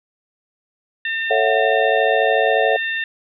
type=harmonic tone; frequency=904 Hz; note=A5; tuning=47 cents sharp; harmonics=2 / 3 / 4; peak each=-21 / -28 / -31 dBFS; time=1.05-3.04 s; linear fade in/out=2 ms
type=chord; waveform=sine; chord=F# minor seventh; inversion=first; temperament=just; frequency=444 / 555 / 666 / 740 Hz; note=A4 / C#5 / E5 / F#5; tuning=+16 / +2 / +18 / 0 cents; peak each=-20 dBFS; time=1.3-2.77 s; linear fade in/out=10 ms
effects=none